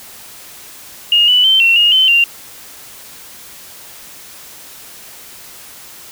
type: tone with pitch steps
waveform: sine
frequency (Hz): 2849 / 2973 / 3100 / 2721 / 2855 / 3067 / 2778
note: F7 / F#7 / G7 / F7 / F7 / G7 / F7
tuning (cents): +34 / +8 / -20 / -46 / +37 / -38 / -10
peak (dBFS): -7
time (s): 1.12-2.24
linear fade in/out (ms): 2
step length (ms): 160
effects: white hiss -36 dBFS RMS until 6.11 s